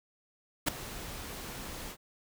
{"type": "noise with ADSR envelope", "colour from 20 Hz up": "pink", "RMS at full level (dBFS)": -24, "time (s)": [0.66, 1.97], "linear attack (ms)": 23, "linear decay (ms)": 5, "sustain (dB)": -18, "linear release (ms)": 66, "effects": []}